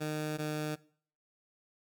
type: tone pair in turn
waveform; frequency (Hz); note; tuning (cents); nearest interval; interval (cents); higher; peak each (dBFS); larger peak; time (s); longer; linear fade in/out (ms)
15% pulse; 153.1 / 152.42; D#3 / D#3; -28 / -35; unison; 7; first; -27; neither; 0-0.38 / 0.38-0.76; neither; 20
effects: noise-tail reverb RT60 0.5 s tail -20 dB re dry